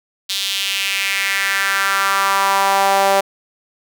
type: tone with high-pass filter sweep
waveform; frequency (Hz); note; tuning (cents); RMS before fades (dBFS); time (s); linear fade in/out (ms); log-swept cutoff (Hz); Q
sawtooth; 196; G3; 0; -17; 0.29-3.21; 10; 3700 to 640; 2.9
effects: none